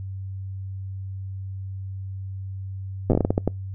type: slowing click train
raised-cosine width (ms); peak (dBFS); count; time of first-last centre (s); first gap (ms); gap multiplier
2; -6; 11; 3.1-3.476; 8; 1.32
effects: noise-tail reverb RT60 0.2 s tail -26 dB re dry + added 96 Hz sine -30 dBFS peak until 3.74 s